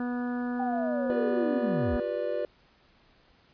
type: harmonic tone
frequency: 244.9 Hz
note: B3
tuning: 14 cents flat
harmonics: 1 / 2 / 3 / 4 / 5 / 6 / 7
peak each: -29 / -40 / -41 / -46 / -46 / -44 / -47 dBFS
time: 0-2 s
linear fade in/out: 2 ms
type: linear sweep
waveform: sine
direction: down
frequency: 784 to 51.91 Hz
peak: -29 dBFS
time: 0.59-1.97 s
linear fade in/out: 10 ms
type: chord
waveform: triangle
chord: G dominant seventh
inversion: third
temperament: just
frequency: 352.8 / 392 / 490 / 588 Hz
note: F4 / G4 / B4 / D5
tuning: +18 / 0 / -14 / +2 cents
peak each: -35 / -35 / -31 / -29 dBFS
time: 1.1-2.45 s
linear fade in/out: 0 ms
effects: pink hiss -62 dBFS RMS until 3.53 s + resampled to 11025 Hz